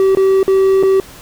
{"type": "tone with dropouts", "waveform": "triangle", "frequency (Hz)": 384.7, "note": "G4", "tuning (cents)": -33, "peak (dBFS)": -6, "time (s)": [0, 1], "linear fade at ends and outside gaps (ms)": 1, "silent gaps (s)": [[0.15, 0.171], [0.43, 0.479], [0.828, 0.834]], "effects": ["pink hiss -37 dBFS RMS until 1.21 s"]}